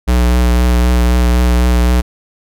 square tone with vibrato, 60.8 Hz, B1, 26 cents flat, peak -9 dBFS, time 0.07-2.02 s, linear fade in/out 20 ms, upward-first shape triangle, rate 3.9 Hz, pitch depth 26 cents each way, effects none

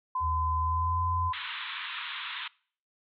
sine tone, 1019 Hz, C6, 46 cents flat, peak -27 dBFS, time 0.15-1.33 s, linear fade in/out 5 ms
sine tone with pitch glide, 78.4 to 85.99 Hz, D#2 to F2, +14 to -26 cents, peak -29 dBFS, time 0.2-1.32 s, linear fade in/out 50 ms, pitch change +160 cents, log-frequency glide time 0.59-1.01 s
white band-pass noise, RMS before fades -37 dBFS, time 1.33-2.48 s, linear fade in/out 5 ms, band 940 to 3800 Hz, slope 96 dB/octave
effects noise-tail reverb RT60 0.5 s tail -24 dB re dry + MP3 64 kbps

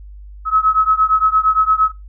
sine beating tone pair, 1282 / 1290.7 Hz, E6 / E6, -49 / -37 cents, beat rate 8.7 Hz, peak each -14 / -15 dBFS, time 0.45-1.92 s, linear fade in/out 50 ms, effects noise-tail reverb RT60 0.2 s tail -19 dB re dry + added 50 Hz sine -33 dBFS peak until 2.08 s

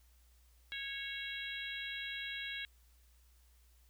harmonic tone, 550 Hz, C#5, 14 cents flat, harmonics 3 / 4 / 5 / 6 / 7, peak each -45 / -45 / -48 / -46 / -47 dBFS, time 0.72-2.65 s, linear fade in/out 0 ms, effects added 60 Hz sine -63 dBFS peak until 3.89 s + white hiss -72 dBFS RMS until 3.89 s

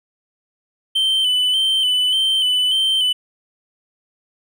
triangle tone with vibrato, 3056 Hz, G7, 45 cents flat, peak -13 dBFS, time 0.95-3.13 s, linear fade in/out 10 ms, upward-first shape square, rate 1.7 Hz, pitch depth 35 cents each way, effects none

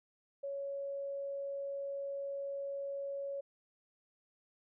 sine tone, 557 Hz, C#5, 8 cents sharp, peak -37 dBFS, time 0.43-3.41 s, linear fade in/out 10 ms, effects none

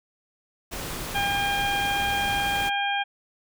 pink noise, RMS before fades -33 dBFS, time 0.71-2.7 s, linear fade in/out 20 ms
harmonic tone, 804 Hz, G5, 44 cents sharp, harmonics 1 / 2 / 3 / 4, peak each -26 / -29 / -31 / -31 dBFS, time 1.14-3.04 s, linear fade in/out 20 ms
effects none

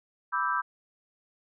sine chord, E minor seventh, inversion second, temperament equal with one note detuned, 987.8 / 1174.7 / 1313.2 / 1568 Hz, B5 / D6 / E6 / G6, 0 / 0 / -7 / 0 cents, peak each -31 dBFS, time 0.32-0.62 s, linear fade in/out 20 ms, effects none

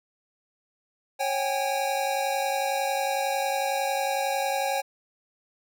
square tone cluster, 548 / 770 / 821 Hz, C#5 / G5 / G#5, -20 / -31 / -20 cents, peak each -30 dBFS, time 1.19-4.82 s, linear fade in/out 20 ms, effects none

